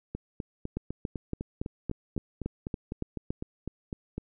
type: two click trains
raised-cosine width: 3 ms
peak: -21 / -18 dBFS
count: 17 / 10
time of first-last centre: 0.15-4.18 / 0.77-3.305 s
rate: 3.97 / 3.55 Hz
effects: none